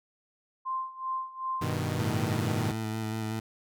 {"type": "tone with tremolo", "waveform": "sine", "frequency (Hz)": 1046.5, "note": "C6", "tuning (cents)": 0, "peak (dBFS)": -28, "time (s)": [0.65, 1.75], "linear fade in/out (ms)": 20, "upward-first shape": "sine", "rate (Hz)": 2.6, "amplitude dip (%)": 85}
{"type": "chord", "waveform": "sawtooth", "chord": "G augmented", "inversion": "none", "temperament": "equal", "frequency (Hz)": [98, 123.47, 155.56], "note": ["G2", "B2", "D#3"], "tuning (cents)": [0, 0, 0], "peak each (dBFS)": -29, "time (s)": [1.61, 2.72], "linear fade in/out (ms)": 10}
{"type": "tone with vibrato", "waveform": "20% pulse", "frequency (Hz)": 110, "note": "A2", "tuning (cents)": 0, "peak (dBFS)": -26, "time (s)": [1.99, 3.4], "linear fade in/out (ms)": 5, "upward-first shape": "square", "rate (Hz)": 5.3, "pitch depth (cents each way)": 16}
{"effects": []}